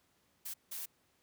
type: noise bursts at uneven times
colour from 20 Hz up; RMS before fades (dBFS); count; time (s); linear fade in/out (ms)
blue; -42; 2; 0.45-0.54 / 0.71-0.86; 10
effects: pink hiss -73 dBFS RMS until 1.22 s + high-pass 80 Hz 12 dB/octave